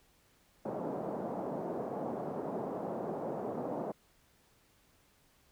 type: band-pass noise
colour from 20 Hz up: white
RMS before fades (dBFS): -38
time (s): 0.65-3.92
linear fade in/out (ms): 5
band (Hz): 150 to 740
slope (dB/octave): 24
effects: pink hiss -68 dBFS RMS until 5.51 s